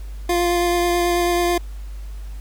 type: tone with vibrato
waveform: 25% pulse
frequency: 349.2 Hz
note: F4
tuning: in tune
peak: -13 dBFS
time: 0.29-1.58 s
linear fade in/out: 5 ms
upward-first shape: triangle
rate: 9.2 Hz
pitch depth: 13 cents each way
effects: added 50 Hz sine -29 dBFS peak until 2.4 s + pink hiss -50 dBFS RMS until 2.4 s